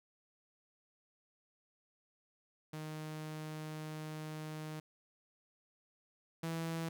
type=tone pair in turn; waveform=sawtooth; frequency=155 / 164.22 Hz; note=D#3 / E3; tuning=-6 / -6 cents; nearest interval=minor second; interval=100 cents; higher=second; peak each=-38 / -33 dBFS; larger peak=second; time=2.73-4.8 / 6.43-6.89 s; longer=first; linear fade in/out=5 ms; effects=none